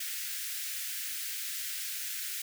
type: high-pass noise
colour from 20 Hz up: white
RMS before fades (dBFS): -37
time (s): 0-2.42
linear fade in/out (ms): 5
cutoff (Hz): 1500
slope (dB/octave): 48
effects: none